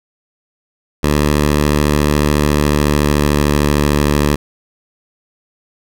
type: tone with pitch glide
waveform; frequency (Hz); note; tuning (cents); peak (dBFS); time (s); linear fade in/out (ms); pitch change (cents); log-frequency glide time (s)
10% pulse; 74 to 73.19; D2 to D2; +14 to -5; -3; 1.03-4.36; 10; -19; 2.48-3.49
effects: none